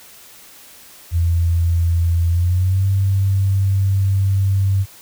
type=tone with pitch glide; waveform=sine; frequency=84.7 to 97.29 Hz; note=E2 to G2; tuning=+48 to -13 cents; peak=-13 dBFS; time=1.11-4.86 s; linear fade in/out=50 ms; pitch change=+239 cents; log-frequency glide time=2.29-2.86 s; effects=white hiss -43 dBFS RMS until 5.01 s